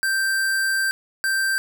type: tone pair in turn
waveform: square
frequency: 1568 / 1568 Hz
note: G6 / G6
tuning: 0 / 0 cents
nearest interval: unison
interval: 0 cents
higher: neither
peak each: -20 dBFS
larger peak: neither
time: 0.03-0.91 / 1.24-1.58 s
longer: first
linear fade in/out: 0 ms
effects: none